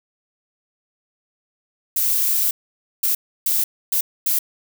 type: noise bursts at uneven times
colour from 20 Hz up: violet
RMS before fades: -19 dBFS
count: 5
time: 1.96-2.51 / 3.03-3.15 / 3.46-3.64 / 3.92-4.01 / 4.26-4.39 s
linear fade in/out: 5 ms
effects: none